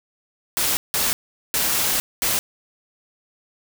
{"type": "noise bursts at uneven times", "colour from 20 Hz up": "white", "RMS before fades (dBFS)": -21, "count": 4, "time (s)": [[0.57, 0.77], [0.94, 1.13], [1.54, 2], [2.22, 2.39]], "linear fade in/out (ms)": 0, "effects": []}